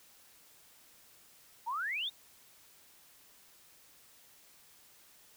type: exponential sweep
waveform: sine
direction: up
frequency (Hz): 869 to 3801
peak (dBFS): -33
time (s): 1.66-2.1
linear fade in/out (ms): 20
effects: white hiss -61 dBFS RMS until 5.36 s